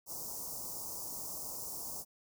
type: band-stop noise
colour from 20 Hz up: white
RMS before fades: -42 dBFS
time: 0.06-2.05 s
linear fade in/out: 50 ms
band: 1100 to 5100 Hz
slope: 48 dB/octave
effects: none